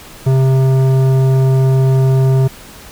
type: tone with tanh clipping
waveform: sine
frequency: 132.4 Hz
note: C3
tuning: 21 cents sharp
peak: -10 dBFS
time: 0.26-2.48 s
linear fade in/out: 10 ms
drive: 13 dB
effects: pink hiss -36 dBFS RMS until 2.91 s